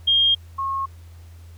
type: tone pair in turn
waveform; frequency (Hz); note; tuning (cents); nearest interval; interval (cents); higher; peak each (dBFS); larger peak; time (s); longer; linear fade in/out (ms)
sine; 3225 / 1085.6; G7 / C#6; +48 / -36; octave + perfect fifth; 1884; first; -14 / -22; first; 0.07-0.35 / 0.58-0.86; neither; 10
effects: added 84 Hz sine -40 dBFS peak until 1.57 s + pink hiss -56 dBFS RMS until 1.57 s